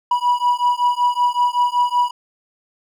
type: beating tone pair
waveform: triangle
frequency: 973 / 978.3 Hz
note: B5 / B5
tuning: -26 / -17 cents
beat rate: 5.3 Hz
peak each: -16 dBFS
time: 0.11-2.11 s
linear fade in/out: 5 ms
effects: none